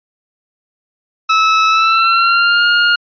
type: tone with pitch glide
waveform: sawtooth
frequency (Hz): 1302 to 1419.8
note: E6 to F6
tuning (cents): -22 to +28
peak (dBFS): -5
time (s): 1.29-2.96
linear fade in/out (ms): 10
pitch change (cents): +150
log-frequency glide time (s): 1.68-2.66
effects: resampled to 11025 Hz